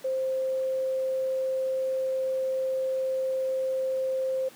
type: tone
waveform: sine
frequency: 525 Hz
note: C5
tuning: 6 cents sharp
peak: -25 dBFS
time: 0.04-4.49 s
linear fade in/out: 10 ms
effects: pink hiss -51 dBFS RMS until 4.55 s + high-pass 200 Hz 12 dB/octave